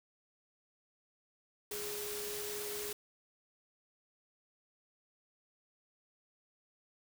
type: tone in noise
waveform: sine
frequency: 415.3 Hz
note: G#4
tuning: in tune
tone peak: -42 dBFS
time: 1.71-2.93 s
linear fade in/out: 5 ms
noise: white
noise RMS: -42 dBFS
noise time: 1.71-2.93 s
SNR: -3 dB
effects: none